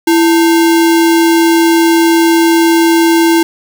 sine tone with sample-and-hold, 332.3 Hz, E4, 14 cents sharp, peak -5 dBFS, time 0.07-3.43 s, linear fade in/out 5 ms, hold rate 1225 Hz, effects none

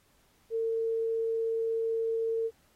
sine tone, 452.7 Hz, A4, 49 cents sharp, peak -27 dBFS, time 0.5-2.51 s, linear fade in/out 50 ms, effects pink hiss -67 dBFS RMS until 2.75 s + AAC 48 kbps

